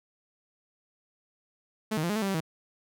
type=tone with pitch steps; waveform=sawtooth; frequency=217.2 / 155.2 / 172.2 / 208.6 / 220.7 / 196.2 / 193.9 / 160.3 Hz; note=A3 / D#3 / F3 / G#3 / A3 / G3 / G3 / E3; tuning=-22 / -4 / -24 / +8 / +5 / +2 / -19 / -48 cents; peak=-23 dBFS; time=1.91-2.406 s; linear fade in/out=10 ms; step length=62 ms; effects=none